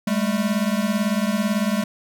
square beating tone pair, 199.7 / 217.7 Hz, G3 / A3, +32 / -18 cents, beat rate 18 Hz, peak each -23 / -23 dBFS, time 0.07-1.84 s, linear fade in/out 5 ms, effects none

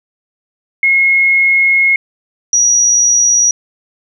sine tone pair in turn, 2164 / 5791 Hz, C#7 / F#8, -42 / -38 cents, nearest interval octave + perfect fourth, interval 1704 cents, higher second, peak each -7 dBFS, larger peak neither, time 0.83-1.96 / 2.53-3.51 s, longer first, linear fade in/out 2 ms, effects none

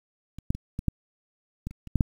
clicks, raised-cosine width 5 ms, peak -27 / -11 / -23 / -18 / -11 / -19 / -30 / -28 / -11 / -8 dBFS, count 10, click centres 0.386 / 0.505 / 0.55 / 0.791 / 0.883 / 1.67 / 1.71 / 1.873 / 1.957 / 2.008 s, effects 8-bit

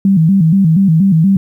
sine tone with vibrato, 177.1 Hz, F3, 24 cents sharp, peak -6 dBFS, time 0.05-1.37 s, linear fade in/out 2 ms, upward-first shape square, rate 4.2 Hz, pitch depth 170 cents each way, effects 8-bit

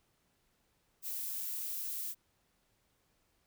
violet noise, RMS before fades -39 dBFS, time 1.02-2.15 s, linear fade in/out 50 ms, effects pink hiss -75 dBFS RMS until 3.46 s

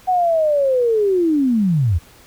sine linear sweep, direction down, 751 to 74 Hz, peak -13 dBFS, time 0.07-1.99 s, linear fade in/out 20 ms, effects pink hiss -47 dBFS RMS until 2.26 s

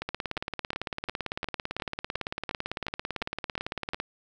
two click trains, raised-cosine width 0.3 ms, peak -16 / -15 dBFS, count 12 / 71, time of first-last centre 0.02-3.935 / 0.09-4.001 s, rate 2.81 / 17.9 Hz, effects none

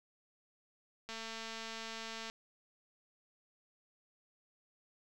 click train, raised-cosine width 0.2 ms, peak -27 dBFS, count 273, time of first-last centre 1.09-2.299 s, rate 225 Hz, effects none

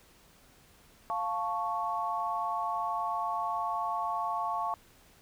sine chord, F augmented, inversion none, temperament equal, 698.5 / 880 / 1108.7 Hz, F5 / A5 / C#6, 0 / 0 / 0 cents, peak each -35 / -34 / -33 dBFS, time 1.1-4.74 s, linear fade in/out 0 ms, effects pink hiss -60 dBFS RMS until 5.21 s

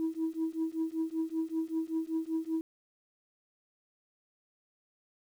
sine tone with tremolo, 323 Hz, E4, 35 cents flat, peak -25 dBFS, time 0-2.61 s, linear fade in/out 0 ms, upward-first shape triangle, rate 5.2 Hz, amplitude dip 100%, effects tanh soft clip ceiling -25 dBFS + 10-bit

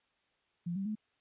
sine tone with pitch steps, 172.9 / 194.7 / 213.9 Hz, F3 / G3 / A3, -17 / -12 / -49 cents, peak -33 dBFS, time 0.66-0.954 s, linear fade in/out 10 ms, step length 98 ms, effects white hiss -75 dBFS RMS until 1.2 s + resampled to 8000 Hz

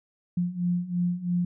sine beating tone pair, 174.61 / 177.61 Hz, F3 / F3, 0 / +29 cents, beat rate 3 Hz, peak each -29 / -26 dBFS, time 0.37-1.45 s, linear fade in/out 5 ms, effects none

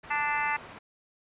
white low-pass noise, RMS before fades -47 dBFS, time 0.03-0.79 s, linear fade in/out 10 ms, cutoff 1700 Hz, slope 12 dB/octave
harmonic tone, 293.7 Hz, D4, in tune, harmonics 3 / 4 / 5 / 6 / 7 / 8 / 9, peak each -30 / -35 / -36 / -34 / -32 / -42 / -36 dBFS, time 0.1-0.57 s, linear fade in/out 10 ms
effects resampled to 8000 Hz

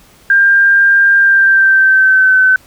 sine tone with pitch glide, 1597 to 1522.2 Hz, G6 to F#6, +32 to +49 cents, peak -5 dBFS, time 0.3-2.56 s, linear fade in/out 2 ms, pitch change -83 cents, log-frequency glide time 1.17-2.36 s, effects pink hiss -45 dBFS RMS until 2.66 s

